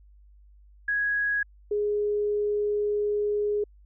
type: tone pair in turn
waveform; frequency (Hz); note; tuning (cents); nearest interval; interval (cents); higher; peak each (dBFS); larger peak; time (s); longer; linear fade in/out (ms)
sine; 1661.2 / 415.3; G#6 / G#4; 0 / 0; 2 octaves; 2400; first; -23; neither; 0.88-1.43 / 1.71-3.64; second; 5
effects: added 50 Hz sine -51 dBFS peak until 3.85 s